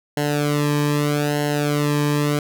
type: tone with flanger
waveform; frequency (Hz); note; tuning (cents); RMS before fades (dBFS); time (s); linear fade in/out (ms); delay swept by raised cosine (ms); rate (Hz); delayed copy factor
sawtooth; 146.83; D3; 0; -20; 0.17-2.39; 2; 0.83 to 1.44; 0.8; -0.9
effects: none